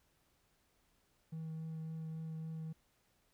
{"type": "tone with vibrato", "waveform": "triangle", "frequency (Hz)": 160, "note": "D#3", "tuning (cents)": 49, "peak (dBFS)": -38, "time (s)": [1.32, 2.73], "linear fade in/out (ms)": 10, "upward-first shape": "triangle", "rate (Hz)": 3.6, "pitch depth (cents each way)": 11, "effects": ["tanh soft clip ceiling -35 dBFS", "pink hiss -75 dBFS RMS until 3.33 s"]}